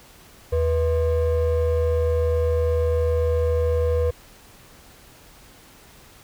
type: ring-modulated tone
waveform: triangle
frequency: 284 Hz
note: C#4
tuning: 42 cents sharp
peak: -13 dBFS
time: 0.52-4.11 s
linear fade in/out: 10 ms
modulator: 204 Hz
effects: pink hiss -49 dBFS RMS until 6.23 s